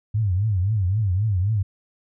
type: tone with vibrato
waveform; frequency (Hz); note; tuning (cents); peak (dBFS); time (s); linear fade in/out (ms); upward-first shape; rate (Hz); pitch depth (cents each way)
sine; 99.5; G2; +26; -18; 0.14-1.63; 10; triangle; 3.8; 240
effects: none